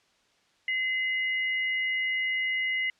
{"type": "tone pair together", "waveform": "sine", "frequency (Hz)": [2045, 2885], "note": ["C7", "F#7"], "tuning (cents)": [-40, -44], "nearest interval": "tritone", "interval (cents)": 596, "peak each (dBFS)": [-26, -35], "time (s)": [0.68, 2.9], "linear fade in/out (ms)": 2, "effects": ["white hiss -66 dBFS RMS until 2.99 s", "low-pass 5000 Hz 12 dB/octave"]}